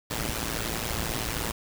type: noise with amplitude modulation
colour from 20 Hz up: pink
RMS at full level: -27 dBFS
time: 0.1-1.52 s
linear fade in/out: 10 ms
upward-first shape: sine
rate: 113 Hz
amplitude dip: 85%
effects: none